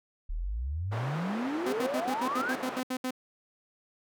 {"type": "exponential sweep", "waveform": "sine", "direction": "up", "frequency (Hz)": [35.29, 1661.2], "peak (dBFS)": -30, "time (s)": [0.29, 2.54], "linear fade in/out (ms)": 10}
{"type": "band-pass noise", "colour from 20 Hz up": "white", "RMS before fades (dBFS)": -38, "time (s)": [0.91, 2.81], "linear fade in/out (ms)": 20, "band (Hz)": [270, 1100], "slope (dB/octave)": 12}
{"type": "tone bursts", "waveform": "sawtooth", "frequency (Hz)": 255.9, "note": "C4", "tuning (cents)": -38, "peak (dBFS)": -26, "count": 11, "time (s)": [1.66, 3.108], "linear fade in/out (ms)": 5, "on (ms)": 68, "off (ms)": 70}
{"effects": []}